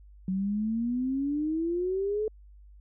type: exponential sweep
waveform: sine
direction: up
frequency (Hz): 185 to 437.2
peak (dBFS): -26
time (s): 0.28-2.28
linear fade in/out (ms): 2
effects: added 50 Hz sine -49 dBFS peak until 2.8 s